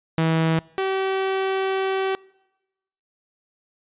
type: tone pair in turn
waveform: sawtooth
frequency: 162 / 383.7 Hz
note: E3 / G4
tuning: -30 / -37 cents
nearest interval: octave + minor third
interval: 1493 cents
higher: second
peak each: -14 / -17 dBFS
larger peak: first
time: 0.18-0.59 / 0.78-2.15 s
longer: second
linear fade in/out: 0 ms
effects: noise-tail reverb RT60 1.0 s tail -25 dB re dry + resampled to 8000 Hz